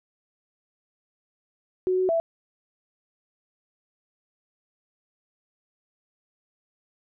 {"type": "tone with pitch steps", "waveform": "sine", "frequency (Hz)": [369.5, 372, 663], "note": ["F#4", "F#4", "E5"], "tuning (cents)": [-2, 9, 10], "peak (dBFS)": -20, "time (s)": [1.87, 2.2], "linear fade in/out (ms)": 0, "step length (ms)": 110, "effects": []}